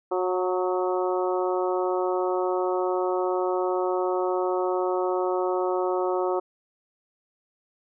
harmonic tone with a mistuned harmonic, 182.7 Hz, F#3, 22 cents flat, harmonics 2 / 3 / 4 / 5 / 6 / 7, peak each -25 / -29 / -31 / -33 / -35 / -36 dBFS, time 0.11-6.4 s, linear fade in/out 10 ms, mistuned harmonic 6, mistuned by +28 cents, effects none

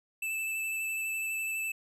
square tone with vibrato, 2637 Hz, E7, in tune, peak -32 dBFS, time 0.22-1.72 s, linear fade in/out 5 ms, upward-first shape square, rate 12 Hz, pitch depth 9 cents each way, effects none

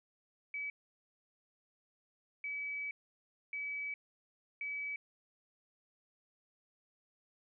sine tone bursts at uneven times, 2287 Hz, D7, 47 cents flat, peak -37 dBFS, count 4, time 0.54-0.7 / 2.44-2.91 / 3.53-3.94 / 4.61-4.96 s, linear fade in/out 2 ms, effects none

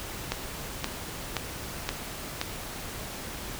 click train, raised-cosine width 0.2 ms, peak -10 dBFS, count 5, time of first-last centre 0.32-2.414 s, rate 1.91 Hz, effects pink hiss -38 dBFS RMS until 3.59 s

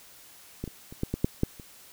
clicks, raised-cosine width 3 ms, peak -19 / -25 / -29 / -14 / -15 / -9 / -10 / -30 dBFS, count 8, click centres 0.64 / 0.677 / 0.925 / 1.034 / 1.14 / 1.245 / 1.434 / 1.598 s, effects white hiss -52 dBFS RMS until 1.92 s

